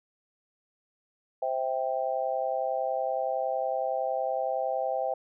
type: chord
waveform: sine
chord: C major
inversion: none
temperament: just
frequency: 523.3 / 654.1 / 784.9 Hz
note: C5 / E5 / G5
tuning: 0 / -14 / +2 cents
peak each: -31 / -31 / -31 dBFS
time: 1.42-5.14 s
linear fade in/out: 5 ms
effects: none